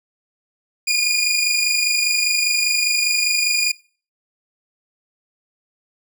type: tone pair together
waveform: 20% pulse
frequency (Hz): 2414 / 2439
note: D7 / D#7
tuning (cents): +47 / -35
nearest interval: unison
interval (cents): 18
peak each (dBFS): -16 / -13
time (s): 0.87-3.72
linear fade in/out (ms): 10
effects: noise-tail reverb RT60 0.4 s tail -21 dB re dry